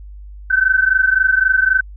sine tone pair together, 1517 / 1540.8 Hz, F#6 / G6, +43 / -30 cents, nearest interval unison, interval 27 cents, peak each -14 dBFS, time 0.5-1.81 s, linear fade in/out 10 ms, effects added 50 Hz sine -32 dBFS peak until 1.96 s

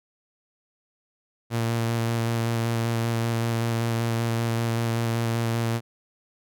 sawtooth tone with vibrato, 115.6 Hz, A#2, 14 cents flat, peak -19 dBFS, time 1.5-5.81 s, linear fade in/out 50 ms, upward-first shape square, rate 5.2 Hz, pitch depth 13 cents each way, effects none

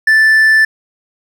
triangle tone, 1760 Hz, A6, in tune, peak -4 dBFS, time 0.07-0.65 s, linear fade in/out 5 ms, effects none

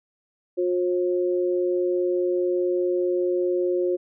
sine tone pair together, 358.2 / 537 Hz, F4 / C5, +44 / +45 cents, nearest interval perfect fifth, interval 701 cents, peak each -21 / -27 dBFS, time 0.57-3.97 s, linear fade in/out 20 ms, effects none

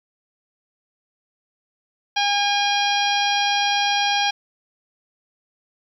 harmonic tone with a mistuned harmonic, 812 Hz, G#5, 39 cents flat, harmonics 1 / 2 / 3 / 4 / 5 / 6 / 7, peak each -21 / -27 / -26 / -24 / -29 / -31 / -30 dBFS, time 2.16-4.31 s, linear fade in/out 10 ms, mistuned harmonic 7, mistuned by -28 cents, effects 9-bit

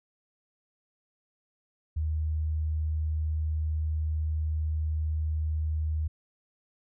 sine tone, 77.78 Hz, D#2, in tune, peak -26 dBFS, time 1.96-6.08 s, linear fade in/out 10 ms, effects none

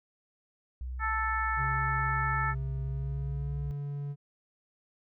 sine tone, 62.9 Hz, B1, 32 cents sharp, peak -34 dBFS, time 0.81-3.71 s, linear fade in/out 0 ms
harmonic tone, 440 Hz, A4, in tune, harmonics 2 / 3 / 4 / 5, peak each -35 / -31 / -33 / -40 dBFS, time 0.99-2.55 s, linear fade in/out 50 ms
triangle tone with pitch glide, 134.1 to 142.9 Hz, C3 to D3, +43 to -47 cents, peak -31 dBFS, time 1.56-4.16 s, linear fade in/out 50 ms, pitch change +110 cents, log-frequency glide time 2.8-3.6 s
effects none

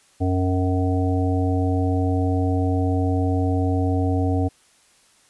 harmonic tone with a mistuned harmonic, 92 Hz, F#2, 9 cents flat, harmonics 1 / 3 / 5 / 7 / 8, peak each -20 / -23 / -29 / -32 / -30 dBFS, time 0.2-4.49 s, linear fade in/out 20 ms, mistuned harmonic 8, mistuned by +35 cents, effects white hiss -57 dBFS RMS until 5.29 s + resampled to 24000 Hz

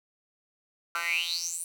10% pulse tone with high-pass filter sweep, 170 Hz, F3, 46 cents flat, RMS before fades -31 dBFS, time 0.95-1.64 s, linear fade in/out 2 ms, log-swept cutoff 1400 to 9900 Hz, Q 9.7, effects none

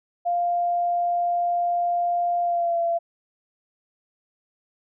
sine tone with pitch glide, 698.5 to 679.8 Hz, F5 to F5, 0 to -47 cents, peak -20 dBFS, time 0.25-2.99 s, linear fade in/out 20 ms, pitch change -47 cents, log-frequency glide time 2.42-2.78 s, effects none

